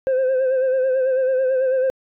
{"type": "tone with vibrato", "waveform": "sine", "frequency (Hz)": 521, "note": "C5", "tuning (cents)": -7, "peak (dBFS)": -13, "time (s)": [0.07, 1.9], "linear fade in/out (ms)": 0, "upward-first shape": "sine", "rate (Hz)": 9.1, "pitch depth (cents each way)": 44, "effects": ["tanh soft clip ceiling -15 dBFS"]}